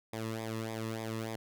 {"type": "tone with flanger", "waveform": "sawtooth", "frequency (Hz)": 111.7, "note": "A2", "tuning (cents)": 27, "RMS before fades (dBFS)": -38, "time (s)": [0.13, 1.36], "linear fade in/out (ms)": 5, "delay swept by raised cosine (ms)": [0.69, 1.35], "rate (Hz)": 3.4, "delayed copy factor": -0.8, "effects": []}